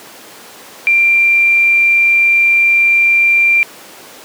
sine tone, 2371 Hz, D7, 16 cents sharp, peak -7 dBFS, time 0.87-3.63 s, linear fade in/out 0 ms, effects pink hiss -35 dBFS RMS until 4.24 s + high-pass 300 Hz 12 dB/octave

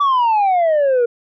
sine exponential sweep, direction down, 1167 to 466.2 Hz, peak -9 dBFS, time 0-1.06 s, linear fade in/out 10 ms, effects tanh soft clip ceiling -11 dBFS

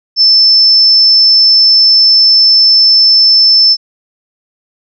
sine tone, 5290 Hz, E8, 5 cents sharp, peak -3 dBFS, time 0.16-3.77 s, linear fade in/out 50 ms, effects none

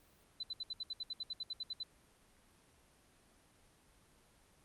sine tone bursts, 4018 Hz, B7, 29 cents sharp, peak -38 dBFS, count 15, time 0.4-1.833 s, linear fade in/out 5 ms, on 33 ms, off 67 ms, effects pink hiss -67 dBFS RMS until 4.64 s + Opus 32 kbps

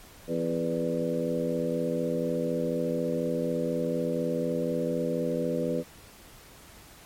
harmonic tone with a mistuned harmonic, 84.1 Hz, E2, 35 cents sharp, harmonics 2 / 3 / 4 / 5 / 6 / 7, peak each -33 / -32 / -35 / -36 / -30 / -35 dBFS, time 0.27-5.84 s, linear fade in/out 50 ms, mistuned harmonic 6, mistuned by -34 cents, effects pink hiss -51 dBFS RMS until 7.05 s + MP3 64 kbps

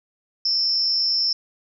sine tone with amplitude modulation, 5310 Hz, E8, 12 cents sharp, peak -14 dBFS, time 0.45-1.33 s, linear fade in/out 5 ms, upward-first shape sine, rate 229 Hz, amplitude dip 95%, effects none

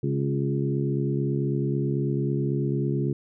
harmonic tone with a mistuned harmonic, 69.1 Hz, C#2, 5 cents flat, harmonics 2 / 3 / 4 / 5 / 6, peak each -25 / -31 / -32 / -30 / -34 dBFS, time 0.03-3.13 s, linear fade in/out 5 ms, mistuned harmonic 5, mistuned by +26 cents, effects none

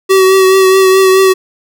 square tone with vibrato, 380.3 Hz, F#4, 48 cents sharp, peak -5 dBFS, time 0.09-1.34 s, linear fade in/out 20 ms, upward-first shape triangle, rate 4.7 Hz, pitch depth 27 cents each way, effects none

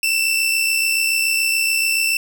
sawtooth tone pair together, 2656 / 2723 Hz, E7 / F7, +12 / -44 cents, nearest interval unison, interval 44 cents, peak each -14 / -19 dBFS, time 0.03-2.17 s, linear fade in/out 2 ms, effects none

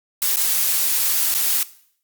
blue noise with dropouts, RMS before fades -19 dBFS, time 0.22-1.63 s, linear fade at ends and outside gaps 1 ms, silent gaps 0.36-0.369 / 1.341-1.348 s, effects noise-tail reverb RT60 0.6 s tail -18 dB re dry + Opus 48 kbps

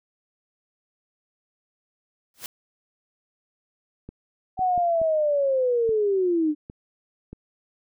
white noise with exponential growth, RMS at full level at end -30 dBFS, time 2.34-2.46 s, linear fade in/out 1 ms, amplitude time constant 25 ms
clicks, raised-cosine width 3 ms, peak -25 dBFS, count 7, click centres 4.09 / 4.592 / 4.778 / 5.016 / 5.892 / 6.699 / 7.33 s
sine linear sweep, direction down, 758 to 293.7 Hz, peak -19 dBFS, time 4.57-6.55 s, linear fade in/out 50 ms
effects none

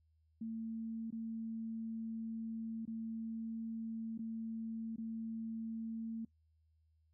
sine tone with dropouts, 224.9 Hz, A3, 38 cents sharp, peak -39 dBFS, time 0.41-6.25 s, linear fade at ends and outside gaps 5 ms, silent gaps 1.106-1.125 / 2.854-2.876 / 4.178-4.19 / 4.961-4.981 s, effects noise-tail reverb RT60 0.1 s tail -22 dB re dry + added 79 Hz sine -70 dBFS peak until 7.13 s

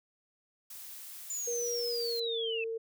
blue noise, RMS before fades -46 dBFS, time 0.7-2.2 s, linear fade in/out 5 ms
sine linear sweep, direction down, 7100 to 2573 Hz, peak -34 dBFS, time 1.3-2.64 s, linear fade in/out 2 ms
sine tone with pitch glide, 476.2 to 452.3 Hz, A#4 to A4, +37 to +48 cents, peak -33 dBFS, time 1.47-2.78 s, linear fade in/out 10 ms, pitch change -89 cents, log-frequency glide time 1.88-2.5 s
effects none

